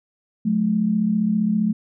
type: tone pair together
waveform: sine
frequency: 180.8 / 215.9 Hz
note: F#3 / A3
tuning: -40 / -33 cents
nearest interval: minor third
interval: 307 cents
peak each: -23 / -18 dBFS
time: 0.45-1.73 s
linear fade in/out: 10 ms
effects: none